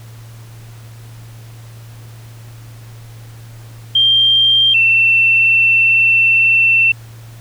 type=tone pair in turn; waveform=sine; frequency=3178 / 2689 Hz; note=G7 / E7; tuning=+23 / +34 cents; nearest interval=minor third; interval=289 cents; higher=first; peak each=-8 dBFS; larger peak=neither; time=3.95-4.74 / 4.74-6.92 s; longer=second; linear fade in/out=5 ms; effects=added 114 Hz sine -33 dBFS peak until 7.4 s + pink hiss -44 dBFS RMS until 7.4 s